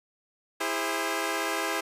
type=chord; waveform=10% pulse; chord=E augmented; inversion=none; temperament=equal with one note detuned; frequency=329.6 / 407.7 / 523.3 Hz; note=E4 / G#4 / B#4; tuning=0 / -32 / 0 cents; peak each=-23 / -23 / -25 dBFS; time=0.6-1.81 s; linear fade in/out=10 ms; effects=resampled to 32000 Hz